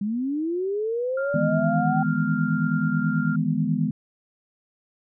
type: linear sweep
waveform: sine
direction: up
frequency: 196 to 776 Hz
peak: -23 dBFS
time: 0.01-2.03 s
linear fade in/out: 5 ms
type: tone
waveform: sine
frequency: 1396.9 Hz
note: F6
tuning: in tune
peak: -30 dBFS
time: 1.17-3.36 s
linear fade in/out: 5 ms
type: chord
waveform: sine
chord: E major seventh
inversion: third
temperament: equal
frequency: 155.56 / 164.81 / 207.7 / 246.9 Hz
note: D#3 / E3 / G#3 / B3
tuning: 0 / 0 / 0 / 0 cents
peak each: -26 dBFS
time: 1.34-3.91 s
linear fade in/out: 5 ms
effects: none

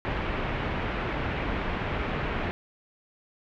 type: low-pass noise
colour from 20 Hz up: pink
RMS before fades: -30 dBFS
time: 0.05-2.51 s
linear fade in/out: 0 ms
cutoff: 2700 Hz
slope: 24 dB/octave
effects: none

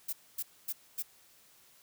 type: noise bursts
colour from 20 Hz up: violet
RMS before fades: -35 dBFS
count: 4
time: 0.08-1.026 s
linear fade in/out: 10 ms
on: 49 ms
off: 250 ms
effects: white hiss -62 dBFS RMS until 1.82 s

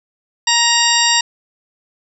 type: harmonic tone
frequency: 938 Hz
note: A#5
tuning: 11 cents sharp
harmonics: 1 / 2 / 3 / 4 / 5 / 6 / 8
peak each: -19 / -19 / -19 / -19 / -19 / -19 / -19 dBFS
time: 0.47-1.21 s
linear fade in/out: 5 ms
effects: none

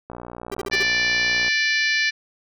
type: click train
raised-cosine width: 1 ms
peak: -20 dBFS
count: 84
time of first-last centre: 0.1-1.481 s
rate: 60.1 Hz
type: tone bursts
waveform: 45% pulse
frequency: 392 Hz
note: G4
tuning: in tune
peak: -25 dBFS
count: 5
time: 0.52-0.826 s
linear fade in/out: 0 ms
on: 22 ms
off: 49 ms
type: harmonic tone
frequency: 587.3 Hz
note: D5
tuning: in tune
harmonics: 3 / 4 / 5 / 6 / 7 / 8 / 9 / 10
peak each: -21 / -23 / -31 / -35 / -28 / -31 / -32 / -36 dBFS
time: 0.71-2.11 s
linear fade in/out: 20 ms
effects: none

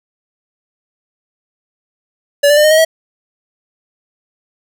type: tone with pitch steps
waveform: square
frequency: 573 / 586.7 / 600.8 / 615.2 / 629.9 / 645 Hz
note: D5 / D5 / D5 / D#5 / D#5 / E5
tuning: -43 / -2 / +39 / -20 / +21 / -38 cents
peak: -7 dBFS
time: 2.43-2.85 s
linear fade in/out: 10 ms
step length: 70 ms
effects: none

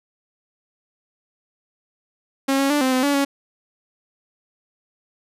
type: tone with pitch steps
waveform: sawtooth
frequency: 271.5 / 274.9 / 293.1 / 260 / 256.5 / 285 / 278.8 Hz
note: C#4 / C#4 / D4 / C4 / C4 / C#4 / C#4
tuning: -36 / -14 / -3 / -11 / -34 / +48 / +10 cents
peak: -13 dBFS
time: 2.48-3.25 s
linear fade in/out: 10 ms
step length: 110 ms
effects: resampled to 32000 Hz

